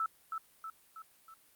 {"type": "tone with echo", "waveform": "sine", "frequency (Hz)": 1315, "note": "E6", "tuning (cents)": -5, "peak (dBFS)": -30, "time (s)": [0, 0.06], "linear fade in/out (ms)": 2, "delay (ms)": 320, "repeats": 4, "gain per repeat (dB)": -5, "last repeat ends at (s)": 1.34, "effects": ["white hiss -65 dBFS RMS until 1.55 s", "Opus 48 kbps"]}